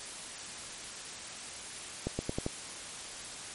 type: accelerating click train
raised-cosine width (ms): 2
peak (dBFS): -18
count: 5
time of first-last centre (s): 2.07-2.464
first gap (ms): 120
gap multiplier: 0.87
effects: white hiss -43 dBFS RMS until 3.54 s + MP3 48 kbps